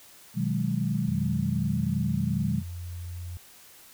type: chord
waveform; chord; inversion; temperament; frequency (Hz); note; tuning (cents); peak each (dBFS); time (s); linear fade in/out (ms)
sine; G# minor seventh; first; equal; 123.47 / 155.56 / 185 / 207.7; B2 / D#3 / F#3 / G#3; 0 / 0 / 0 / 0; -30; 0.34-2.63; 50
type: tone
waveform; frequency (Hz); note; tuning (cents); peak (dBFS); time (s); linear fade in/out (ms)
sine; 87.31; F2; 0; -34; 1.08-3.37; 0
effects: white hiss -52 dBFS RMS until 3.93 s